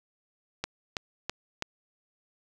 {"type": "click train", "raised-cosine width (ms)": 0.2, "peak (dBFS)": -13, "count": 4, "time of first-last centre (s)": [0.64, 1.624], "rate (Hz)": 3.05, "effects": []}